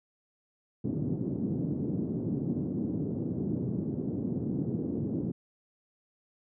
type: band-pass noise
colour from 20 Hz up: white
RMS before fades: -32 dBFS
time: 0.84-5.32 s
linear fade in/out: 10 ms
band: 110 to 310 Hz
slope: 24 dB/octave
effects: none